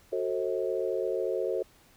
sine chord, F# diminished seventh, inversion none, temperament just, 370 / 444 / 532.8 / 639.4 Hz, F#4 / A4 / C5 / Eb5, 0 / +16 / +31 / +47 cents, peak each -32 / -32 / -32 / -37 dBFS, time 0.12-1.63 s, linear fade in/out 10 ms, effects pink hiss -60 dBFS RMS until 1.96 s

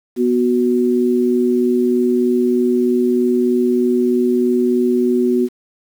sine tone pair together, 245.6 / 368.8 Hz, B3 / F#4, -9 / -6 cents, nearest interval perfect fifth, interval 703 cents, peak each -15 dBFS, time 0.16-5.49 s, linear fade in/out 50 ms, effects 7-bit

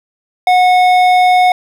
triangle tone with hard clipping, 730 Hz, F#5, 24 cents flat, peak -8 dBFS, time 0.47-1.52 s, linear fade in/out 2 ms, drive 14 dB, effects none

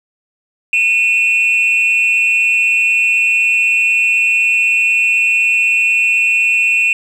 sine tone pair together, 2473 / 2689 Hz, D#7 / E7, -11 / +34 cents, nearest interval minor second, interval 145 cents, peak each -11 dBFS, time 0.73-6.93 s, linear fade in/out 2 ms, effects tanh soft clip ceiling -6 dBFS + 7-bit

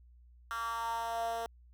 10% pulse tone with high-pass filter sweep, 230 Hz, A#3, 23 cents flat, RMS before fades -36 dBFS, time 0.51-1.46 s, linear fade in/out 0 ms, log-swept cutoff 1300 to 560 Hz, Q 5.3, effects added 60 Hz sine -56 dBFS peak until 1.73 s

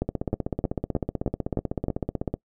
two click trains, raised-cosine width 2 ms, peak -13 / -11 dBFS, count 37 / 7, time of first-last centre 0.09-2.34 / 0.02-1.883 s, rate 16 / 3.22 Hz, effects noise-tail reverb RT60 0.1 s tail -22 dB re dry

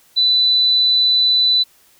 sine tone, 3988 Hz, B7, 16 cents sharp, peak -11 dBFS, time 0.16-1.64 s, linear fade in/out 20 ms, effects white hiss -53 dBFS RMS until 1.99 s

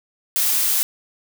blue noise, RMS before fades -19 dBFS, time 0.36-0.83 s, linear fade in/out 0 ms, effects none

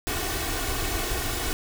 pink noise with comb filter, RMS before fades -28 dBFS, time 0.07-1.53 s, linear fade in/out 0 ms, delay 2.7 ms, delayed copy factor +0.75, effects none

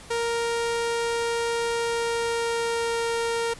sawtooth tone with pitch glide, 466.2 to 463.5 Hz, A#4 to A#4, 0 to -10 cents, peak -20 dBFS, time 0.1-3.54 s, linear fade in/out 10 ms, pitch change -10 cents, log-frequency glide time 1.74-3.03 s, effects pink hiss -45 dBFS RMS until 3.59 s + resampled to 24000 Hz

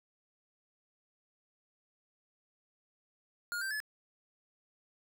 square tone with pitch steps, 1427 / 1565.2 / 1716.7 Hz, F6 / G6 / A6, +37 / -3 / -43 cents, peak -35 dBFS, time 3.52-3.802 s, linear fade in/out 0 ms, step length 94 ms, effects none

